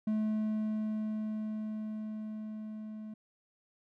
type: tone with level ramp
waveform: triangle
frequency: 215.6 Hz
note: A3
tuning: 35 cents flat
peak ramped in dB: -26 to -39 dBFS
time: 0.07-3.14 s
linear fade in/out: 5 ms
effects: none